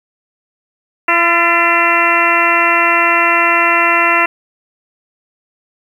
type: harmonic tone with a mistuned harmonic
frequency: 340 Hz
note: F4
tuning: 46 cents flat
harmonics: 1 / 2 / 3 / 4 / 5 / 6 / 7 / 8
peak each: -22 / -19 / -16 / -16 / -18 / -16 / -20 / -16 dBFS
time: 1.08-4.26 s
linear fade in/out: 5 ms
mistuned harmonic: 5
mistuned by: +58 cents
effects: 7-bit